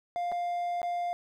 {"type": "tone with dropouts", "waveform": "triangle", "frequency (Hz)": 701, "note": "F5", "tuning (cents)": 6, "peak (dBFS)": -27, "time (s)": [0.16, 1.13], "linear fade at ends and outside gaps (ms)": 0, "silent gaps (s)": [[0.317, 0.322], [0.817, 0.83]], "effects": []}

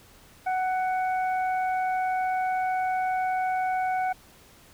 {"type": "harmonic tone", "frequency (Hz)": 744, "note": "F#5", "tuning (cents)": 9, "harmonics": [1, 2, 3], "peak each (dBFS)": [-24, -35, -39], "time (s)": [0.46, 4.13], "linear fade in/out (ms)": 10, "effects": ["pink hiss -54 dBFS RMS until 4.73 s"]}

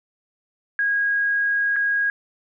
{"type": "tone with dropouts", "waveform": "sine", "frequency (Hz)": 1641, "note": "G#6", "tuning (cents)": -21, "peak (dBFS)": -18, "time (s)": [0.79, 2.1], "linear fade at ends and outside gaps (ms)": 1, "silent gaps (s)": [1.76, 1.764], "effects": []}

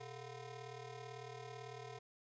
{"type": "ring-modulated tone", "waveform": "20% pulse", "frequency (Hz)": 286, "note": "D4", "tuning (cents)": -46, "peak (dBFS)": -40, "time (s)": [0, 1.99], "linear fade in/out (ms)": 10, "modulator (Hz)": 162, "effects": ["resampled to 16000 Hz"]}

